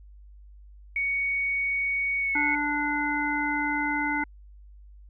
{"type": "tone with pitch glide", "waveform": "sine", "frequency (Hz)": [2233, 2191], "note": ["C#7", "C#7"], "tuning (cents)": [12, -21], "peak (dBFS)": -24, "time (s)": [0.96, 2.55], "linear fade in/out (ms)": 2, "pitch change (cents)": -33, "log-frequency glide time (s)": [2.19, 2.37]}
{"type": "harmonic tone", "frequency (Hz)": 293.7, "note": "D4", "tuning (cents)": 0, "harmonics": [1, 3, 5, 7], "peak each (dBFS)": [-30, -30, -31, -29], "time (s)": [2.35, 4.24], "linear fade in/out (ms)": 5}
{"effects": ["added 50 Hz sine -46 dBFS peak until 5.09 s"]}